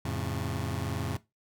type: chord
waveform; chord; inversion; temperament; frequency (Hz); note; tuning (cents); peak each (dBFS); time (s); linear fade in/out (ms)
sawtooth; F augmented; none; just; 87.31 / 109.13 / 136.42; F2 / A2 / C#3; 0 / -14 / -27; -31; 0.05-1.17; 5
effects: noise-tail reverb RT60 0.2 s tail -17 dB re dry